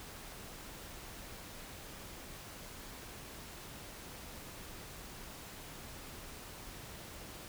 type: silence
effects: pink hiss -49 dBFS RMS until 7.48 s